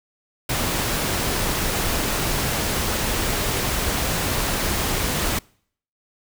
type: noise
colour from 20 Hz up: pink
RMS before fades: -23 dBFS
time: 0.49-5.39 s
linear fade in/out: 5 ms
effects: noise-tail reverb RT60 0.6 s tail -26 dB re dry